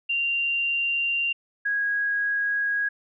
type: tone pair in turn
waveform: sine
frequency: 2774 / 1649.4 Hz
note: F7 / G#6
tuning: -12 / -12 cents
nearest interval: major sixth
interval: 900 cents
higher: first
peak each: -22 dBFS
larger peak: neither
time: 0.09-1.33 / 1.65-2.89 s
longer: neither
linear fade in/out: 10 ms
effects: none